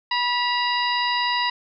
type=harmonic tone with a mistuned harmonic; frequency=976 Hz; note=B5; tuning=21 cents flat; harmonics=1 / 2 / 3 / 4 / 5; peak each=-23 / -26 / -28 / -29 / -30 dBFS; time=0.11-1.5 s; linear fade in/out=5 ms; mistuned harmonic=3; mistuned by=-65 cents; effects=none